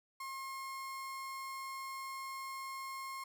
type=tone; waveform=35% pulse; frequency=1073 Hz; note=C6; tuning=43 cents sharp; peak=-40 dBFS; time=0.2-3.24 s; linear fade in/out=5 ms; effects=none